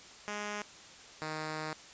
5% pulse tone pair in turn, 207.7 / 155.6 Hz, G#3 / D#3, 0 / 0 cents, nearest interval perfect fourth, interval 500 cents, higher first, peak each -25 / -25 dBFS, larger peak neither, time 0.28-0.62 / 1.22-1.73 s, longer second, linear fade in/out 0 ms, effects white hiss -52 dBFS RMS until 1.93 s + resampled to 16000 Hz

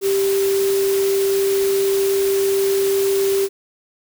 sine tone in noise, 392 Hz, G4, in tune, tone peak -15 dBFS, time 0.01-3.49 s, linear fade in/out 50 ms, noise white, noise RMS -28 dBFS, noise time 0.01-3.49 s, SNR +10 dB, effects none

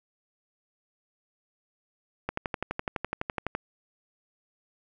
click train, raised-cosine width 0.5 ms, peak -14 dBFS, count 16, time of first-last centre 2.29-3.551 s, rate 11.9 Hz, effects none

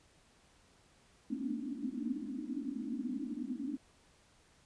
white band-pass noise, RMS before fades -39 dBFS, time 1.3-3.77 s, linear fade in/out 5 ms, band 220 to 300 Hz, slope 96 dB/octave, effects pink hiss -66 dBFS RMS until 4.65 s + resampled to 22050 Hz

